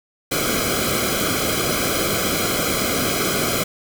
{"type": "noise with comb filter", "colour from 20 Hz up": "pink", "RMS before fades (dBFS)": -21, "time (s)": [0.31, 3.64], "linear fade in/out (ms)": 10, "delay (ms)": 1.1, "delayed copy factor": -0.95, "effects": []}